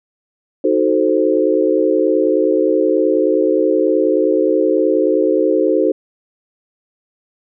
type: chord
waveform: sine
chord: D# diminished seventh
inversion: none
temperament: equal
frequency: 311.1 / 370 / 440 / 523.3 Hz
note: D#4 / F#4 / A4 / C5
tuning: 0 / 0 / 0 / 0 cents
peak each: -17 dBFS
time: 0.64-5.92 s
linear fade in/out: 5 ms
effects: none